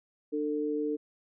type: tone pair together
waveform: sine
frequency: 298.9 / 447.8 Hz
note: D4 / A4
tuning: +31 / +30 cents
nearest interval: perfect fifth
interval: 699 cents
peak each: -31 / -31 dBFS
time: 0.32-0.97 s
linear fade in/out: 20 ms
effects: none